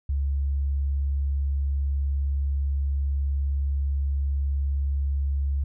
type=tone; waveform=sine; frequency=69.6 Hz; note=C#2; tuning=8 cents sharp; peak=-22 dBFS; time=0.09-5.64 s; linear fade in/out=5 ms; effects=none